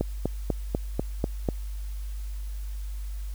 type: click train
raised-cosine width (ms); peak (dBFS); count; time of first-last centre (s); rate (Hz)
2; -11; 7; 0.01-1.488; 4.06
effects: added 50 Hz sine -31 dBFS peak until 3.34 s + white hiss -53 dBFS RMS until 3.34 s